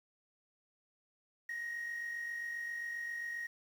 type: tone with amplitude modulation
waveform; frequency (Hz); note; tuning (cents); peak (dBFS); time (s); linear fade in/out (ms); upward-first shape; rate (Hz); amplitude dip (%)
triangle; 1878; A#6; +12; -33; 1.49-3.47; 5; sine; 47.5; 50
effects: tanh soft clip ceiling -33 dBFS + 10-bit